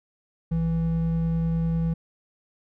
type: tone pair together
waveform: triangle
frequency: 58.27 / 164.81 Hz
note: A#1 / E3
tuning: 0 / 0 cents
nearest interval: octave + tritone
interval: 1800 cents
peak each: -29 / -20 dBFS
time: 0.51-1.94 s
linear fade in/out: 10 ms
effects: none